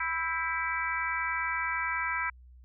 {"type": "harmonic tone with a mistuned harmonic", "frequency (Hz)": 329.6, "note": "E4", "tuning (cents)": 0, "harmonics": [3, 4, 5, 6, 7], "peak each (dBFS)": [-35, -35, -35, -35, -35], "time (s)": [0, 2.3], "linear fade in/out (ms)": 5, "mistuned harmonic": 5, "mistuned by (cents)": -54, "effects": ["added 62 Hz sine -50 dBFS peak until 2.64 s"]}